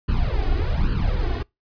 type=noise with flanger; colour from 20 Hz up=brown; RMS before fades=-21 dBFS; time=0.08-1.43 s; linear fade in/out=10 ms; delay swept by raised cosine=0.68 to 2.78 ms; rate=1.2 Hz; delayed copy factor=+0.9; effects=noise-tail reverb RT60 0.2 s tail -25 dB re dry + resampled to 11025 Hz